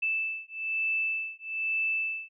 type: beating tone pair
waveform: sine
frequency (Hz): 2637 / 2638.1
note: E7 / E7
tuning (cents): 0 / +1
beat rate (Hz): 1.1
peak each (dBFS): -31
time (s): 0.02-2.29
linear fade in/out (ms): 10
effects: none